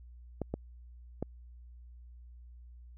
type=clicks; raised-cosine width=2 ms; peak=-20 dBFS; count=3; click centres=0.417 / 0.54 / 1.226 s; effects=added 60 Hz sine -49 dBFS peak until 2.97 s